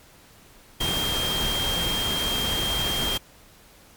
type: tone in noise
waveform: sine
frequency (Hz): 3200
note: G7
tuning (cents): +35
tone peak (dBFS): -25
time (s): 0.8-3.18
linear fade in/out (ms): 10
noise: pink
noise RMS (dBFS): -28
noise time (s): 0.8-3.18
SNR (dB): 0
effects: pink hiss -52 dBFS RMS until 3.96 s + MP3 96 kbps